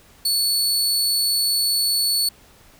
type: tone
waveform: sawtooth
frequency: 4435 Hz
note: C#8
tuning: in tune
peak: -15 dBFS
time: 0.25-2.29 s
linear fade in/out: 5 ms
effects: pink hiss -51 dBFS RMS until 2.79 s